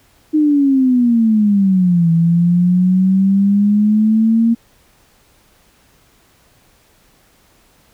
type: exponential two-way sweep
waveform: sine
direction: down then up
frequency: 311.1 to 164.81 to 232.3 Hz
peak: -9 dBFS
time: 0.33-4.55 s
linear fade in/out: 20 ms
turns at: 2.11 s
effects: pink hiss -53 dBFS RMS until 7.93 s